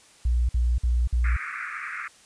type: tone bursts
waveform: sine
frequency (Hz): 60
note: B1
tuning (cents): -49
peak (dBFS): -19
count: 4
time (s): 0.25-1.366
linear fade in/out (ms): 5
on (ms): 240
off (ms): 52
type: band-pass noise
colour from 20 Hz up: pink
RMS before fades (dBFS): -34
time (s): 1.24-2.08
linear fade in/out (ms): 5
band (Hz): 1200 to 2400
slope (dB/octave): 96
effects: white hiss -54 dBFS RMS until 2.25 s + resampled to 22050 Hz